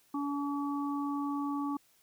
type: harmonic tone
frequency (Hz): 284.9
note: C#4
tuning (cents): +48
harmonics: 1 / 3 / 4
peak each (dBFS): -32 / -41 / -39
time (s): 0.14-1.77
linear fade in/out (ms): 5
effects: white hiss -67 dBFS RMS until 2.02 s